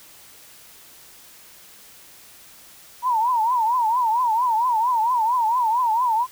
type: tone with vibrato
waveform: sine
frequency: 940 Hz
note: A#5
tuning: 14 cents sharp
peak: -17 dBFS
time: 3.02-6.27 s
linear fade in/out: 50 ms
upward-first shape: triangle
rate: 4.4 Hz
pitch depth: 170 cents each way
effects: white hiss -47 dBFS RMS until 6.31 s